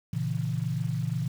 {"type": "chord", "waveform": "sine", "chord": "A# diminished", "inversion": "none", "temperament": "equal", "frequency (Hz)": [116.54, 138.59, 164.81], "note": ["A#2", "C#3", "E3"], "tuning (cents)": [0, 0, 0], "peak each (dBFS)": [-31, -31, -31], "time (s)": [0.13, 1.28], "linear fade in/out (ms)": 5, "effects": ["8-bit"]}